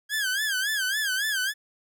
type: tone with vibrato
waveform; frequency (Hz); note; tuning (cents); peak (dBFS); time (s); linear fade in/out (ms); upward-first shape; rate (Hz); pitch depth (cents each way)
sawtooth; 1620; G#6; -43; -21; 0.09-1.54; 50; sine; 3.6; 140
effects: none